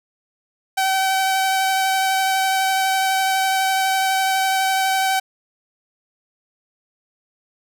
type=tone with vibrato; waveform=sawtooth; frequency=766 Hz; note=G5; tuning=40 cents flat; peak=-13 dBFS; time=0.77-5.2 s; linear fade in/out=10 ms; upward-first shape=triangle; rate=12 Hz; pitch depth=13 cents each way; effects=none